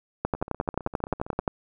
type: two click trains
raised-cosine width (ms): 1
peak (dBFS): -24 / -10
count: 17 / 15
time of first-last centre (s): 0.35-1.396 / 0.25-1.478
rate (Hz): 15.3 / 11.4
effects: none